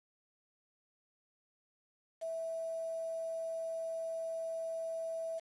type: tone with quantisation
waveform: sine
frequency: 655 Hz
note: E5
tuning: 11 cents flat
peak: -36 dBFS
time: 2.21-5.4 s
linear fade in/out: 20 ms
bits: 9
effects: resampled to 24000 Hz